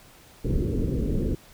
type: low-pass noise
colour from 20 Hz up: pink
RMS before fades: -25 dBFS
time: 0.44-1.35 s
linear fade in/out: 5 ms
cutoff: 470 Hz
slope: 48 dB/octave
effects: pink hiss -52 dBFS RMS until 1.53 s